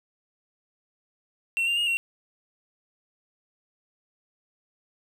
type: tone with pitch steps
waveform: triangle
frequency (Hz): 2718 / 2787 / 2855 / 2738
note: F7 / F7 / F7 / F7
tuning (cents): -48 / -4 / +37 / -35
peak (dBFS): -21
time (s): 1.57-1.97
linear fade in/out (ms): 0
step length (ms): 100
effects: none